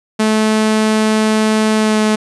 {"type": "tone with pitch glide", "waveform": "sawtooth", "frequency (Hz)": [217, 215], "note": ["A3", "A3"], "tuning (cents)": [-24, -40], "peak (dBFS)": -7, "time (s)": [0.19, 2.16], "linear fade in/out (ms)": 10, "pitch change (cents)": -16, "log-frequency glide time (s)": [1.76, 1.99], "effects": ["resampled to 24000 Hz"]}